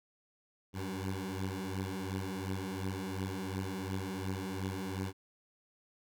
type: beating tone pair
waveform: 15% pulse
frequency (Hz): 93.7 / 96.5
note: F#2 / G2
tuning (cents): +22 / -27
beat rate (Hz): 2.8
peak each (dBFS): -33 / -32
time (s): 0.73-5.13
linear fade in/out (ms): 50
effects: none